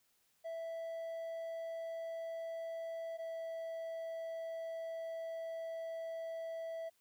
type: tone pair in turn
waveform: triangle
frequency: 659.3 / 656.8 Hz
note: E5 / E5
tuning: 0 / -6 cents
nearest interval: unison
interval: 6 cents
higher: first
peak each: -38 / -38 dBFS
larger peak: neither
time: 0.44-3.18 / 3.18-6.9 s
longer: second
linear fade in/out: 20 ms
effects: white hiss -75 dBFS RMS until 7 s